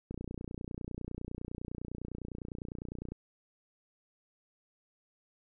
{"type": "click train", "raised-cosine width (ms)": 3, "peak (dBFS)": -27, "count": 91, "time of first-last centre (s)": [0.11, 3.12], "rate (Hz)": 29.9, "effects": []}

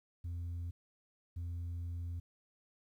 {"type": "tone bursts at uneven times", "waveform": "sine", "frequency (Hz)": 86, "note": "F2", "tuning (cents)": -26, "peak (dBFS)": -35, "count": 2, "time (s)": [[0.24, 0.71], [1.36, 2.2]], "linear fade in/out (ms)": 10, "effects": ["tanh soft clip ceiling -37 dBFS", "12-bit"]}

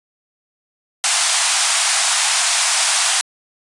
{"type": "band-pass noise", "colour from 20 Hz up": "white", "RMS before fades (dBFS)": -17, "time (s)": [1.04, 3.21], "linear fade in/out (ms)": 0, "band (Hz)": [650, 10000], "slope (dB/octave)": 96, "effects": ["resampled to 24000 Hz"]}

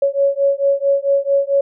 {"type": "beating tone pair", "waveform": "sine", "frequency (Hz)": [554.4, 558.9], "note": ["C#5", "C#5"], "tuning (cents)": [0, 14], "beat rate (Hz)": 4.5, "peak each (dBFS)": -16, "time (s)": [0.02, 1.61], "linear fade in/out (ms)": 5, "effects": []}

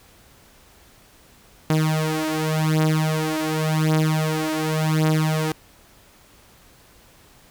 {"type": "beating tone pair", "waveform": "sawtooth", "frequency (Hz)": [156, 156.89], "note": ["D#3", "D#3"], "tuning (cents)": [5, 15], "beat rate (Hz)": 0.89, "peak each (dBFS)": -18, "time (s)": [1.7, 5.52], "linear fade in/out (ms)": 2, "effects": ["pink hiss -52 dBFS RMS until 7.5 s"]}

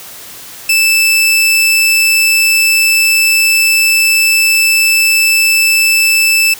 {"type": "tone", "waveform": "sawtooth", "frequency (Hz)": 2637, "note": "E7", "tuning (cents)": 0, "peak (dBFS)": -4, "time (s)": [0.69, 6.54], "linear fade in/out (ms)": 5, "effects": ["white hiss -31 dBFS RMS until 6.59 s", "high-pass 60 Hz 12 dB/octave"]}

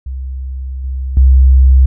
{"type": "tone with level steps", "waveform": "sine", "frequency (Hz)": 65.41, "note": "C2", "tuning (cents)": 0, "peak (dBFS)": [-19, -16, -3], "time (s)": [0.06, 1.86], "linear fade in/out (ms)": 5, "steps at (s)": [0.84, 1.17], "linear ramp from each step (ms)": 2, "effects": []}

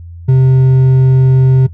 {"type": "tone with hard clipping", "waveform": "triangle", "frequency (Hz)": 130.81, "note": "C3", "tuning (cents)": 0, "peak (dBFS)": -6, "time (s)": [0.28, 1.67], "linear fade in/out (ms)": 10, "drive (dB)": 7, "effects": ["noise-tail reverb RT60 0.1 s tail -18 dB re dry", "added 85 Hz sine -27 dBFS peak until 1.73 s"]}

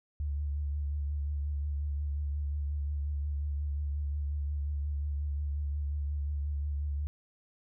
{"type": "tone with vibrato", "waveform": "sine", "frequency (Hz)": 72.5, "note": "D2", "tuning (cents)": -22, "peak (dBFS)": -30, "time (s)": [0.2, 7.07], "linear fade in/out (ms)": 0, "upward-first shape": "triangle", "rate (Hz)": 5.6, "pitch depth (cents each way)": 45, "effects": []}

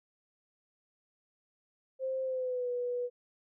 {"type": "tone with pitch glide", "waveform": "sine", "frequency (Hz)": [525, 489.8], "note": ["C5", "B4"], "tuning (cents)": [6, -14], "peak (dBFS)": -31, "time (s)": [1.99, 3.1], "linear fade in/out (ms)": 50, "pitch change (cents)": -120, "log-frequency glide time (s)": [2.23, 2.7], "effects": []}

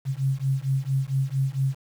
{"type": "beating tone pair", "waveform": "sine", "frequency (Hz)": [132.7, 137.1], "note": ["C3", "C#3"], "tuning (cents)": [25, -19], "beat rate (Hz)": 4.4, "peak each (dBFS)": -25, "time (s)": [0.05, 1.76], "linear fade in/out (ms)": 50, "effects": ["8-bit"]}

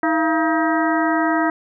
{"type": "harmonic tone with a mistuned harmonic", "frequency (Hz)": 318, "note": "D#4", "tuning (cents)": 38, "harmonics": [1, 2, 3, 4, 5, 6], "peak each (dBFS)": [-19, -22, -24, -25, -26, -27], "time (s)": [0.03, 1.5], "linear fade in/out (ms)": 2, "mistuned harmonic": 2, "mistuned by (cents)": 120, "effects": []}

